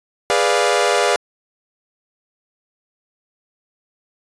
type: chord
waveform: sawtooth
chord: G# diminished seventh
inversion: none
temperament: equal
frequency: 415.3 / 493.9 / 587.3 / 698.5 Hz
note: G#4 / B4 / D5 / F5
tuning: 0 / 0 / 0 / 0 cents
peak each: -16 dBFS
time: 0.3-1.16 s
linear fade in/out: 0 ms
effects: resampled to 22050 Hz